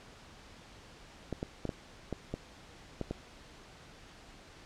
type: clicks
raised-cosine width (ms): 2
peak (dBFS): -21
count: 8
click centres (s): 1.327 / 1.429 / 1.653 / 1.692 / 2.127 / 2.34 / 3.013 / 3.11
effects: pink hiss -54 dBFS RMS until 4.65 s + low-pass 6000 Hz 12 dB/octave